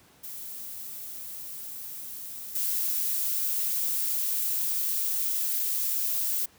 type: noise with level steps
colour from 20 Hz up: violet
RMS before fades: -39 / -28 dBFS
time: 0.23-6.46 s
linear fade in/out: 10 ms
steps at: 2.55 s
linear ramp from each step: 5 ms
effects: pink hiss -58 dBFS RMS until 6.58 s + high-pass 80 Hz 12 dB/octave